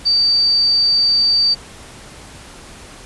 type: tone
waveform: sine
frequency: 4626 Hz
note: D8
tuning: 27 cents flat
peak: -11 dBFS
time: 0.05-1.55 s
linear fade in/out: 20 ms
effects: pink hiss -38 dBFS RMS until 3.05 s + resampled to 24000 Hz